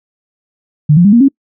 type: tone with pitch steps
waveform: sine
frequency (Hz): 150.1 / 174.42 / 202.7 / 235.5 / 273.7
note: D3 / F3 / G#3 / A#3 / C#4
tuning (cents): +38 / -2 / -42 / +18 / -22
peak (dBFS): -3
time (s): 0.89-1.285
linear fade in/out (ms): 10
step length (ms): 79
effects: noise-tail reverb RT60 0.1 s tail -25 dB re dry